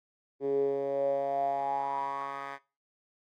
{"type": "tone with band-pass filter sweep", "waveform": "10% pulse", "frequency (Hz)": 138.59, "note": "C#3", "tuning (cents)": 0, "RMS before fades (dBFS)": -31, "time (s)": [0.4, 2.59], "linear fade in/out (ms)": 50, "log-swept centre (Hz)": [370, 1400], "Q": 8, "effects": ["noise-tail reverb RT60 0.3 s tail -20 dB re dry", "AAC 64 kbps"]}